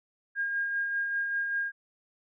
sine tone with tremolo, 1619 Hz, G#6, 45 cents flat, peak -26 dBFS, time 0.35-1.72 s, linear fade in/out 50 ms, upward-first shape sine, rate 5.1 Hz, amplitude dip 35%, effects none

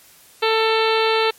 harmonic tone, 444.6 Hz, A4, 18 cents sharp, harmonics 1 / 2 / 3 / 4 / 5 / 6 / 7 / 8 / 9 / 10, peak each -18 / -22 / -24 / -29 / -28 / -26 / -30 / -29 / -28 / -33 dBFS, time 0.42-1.31 s, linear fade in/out 10 ms, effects white hiss -49 dBFS RMS until 1.38 s + MP3 64 kbps

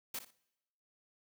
white noise with echo, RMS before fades -40 dBFS, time 0.14-0.19 s, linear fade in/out 5 ms, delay 59 ms, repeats 2, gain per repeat -12 dB, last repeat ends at 0.308 s, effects noise-tail reverb RT60 0.9 s tail -23 dB re dry

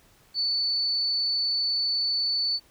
sine tone, 4484 Hz, C#8, 19 cents sharp, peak -23 dBFS, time 0.34-2.6 s, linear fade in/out 50 ms, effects pink hiss -59 dBFS RMS until 2.7 s

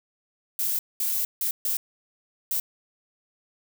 violet noise bursts at uneven times, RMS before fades -26 dBFS, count 5, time 0.59-0.79 / 1-1.25 / 1.41-1.51 / 1.65-1.77 / 2.51-2.6 s, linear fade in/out 2 ms, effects none

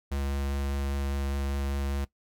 square tone with vibrato, 69.4 Hz, C#2, 3 cents sharp, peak -29 dBFS, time 0.11-2.05 s, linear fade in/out 10 ms, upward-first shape sine, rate 5 Hz, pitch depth 9 cents each way, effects noise-tail reverb RT60 0.1 s tail -18 dB re dry

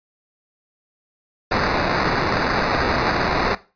blue noise with sample-and-hold, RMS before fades -20 dBFS, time 1.51-3.55 s, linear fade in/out 5 ms, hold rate 3150 Hz, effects noise-tail reverb RT60 0.3 s tail -17 dB re dry + resampled to 11025 Hz

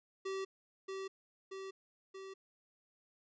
square tone with echo, 385.3 Hz, G4, 30 cents flat, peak -38 dBFS, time 0.25-0.45 s, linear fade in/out 10 ms, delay 630 ms, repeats 3, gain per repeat -3 dB, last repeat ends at 2.34 s, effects resampled to 16000 Hz

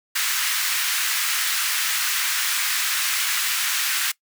pink high-pass noise, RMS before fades -23 dBFS, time 0.15-4.12 s, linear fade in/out 10 ms, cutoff 1400 Hz, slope 24 dB/octave, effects noise-tail reverb RT60 0.1 s tail -21 dB re dry

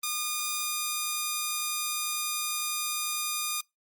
5% pulse tone, 1217 Hz, D#6, 39 cents flat, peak -17 dBFS, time 0.03-3.61 s, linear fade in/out 5 ms, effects noise-tail reverb RT60 0.2 s tail -25 dB re dry + Opus 32 kbps

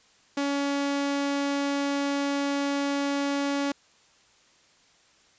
sawtooth tone, 281.7 Hz, C#4, 28 cents sharp, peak -21 dBFS, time 0.37-3.72 s, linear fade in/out 5 ms, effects white hiss -60 dBFS RMS until 5.38 s + resampled to 16000 Hz

